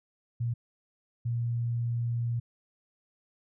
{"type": "tone bursts at uneven times", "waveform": "sine", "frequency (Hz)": 118.2, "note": "A#2", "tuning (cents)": 24, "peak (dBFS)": -27, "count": 2, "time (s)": [[0.4, 0.54], [1.25, 2.4]], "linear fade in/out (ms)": 10, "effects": []}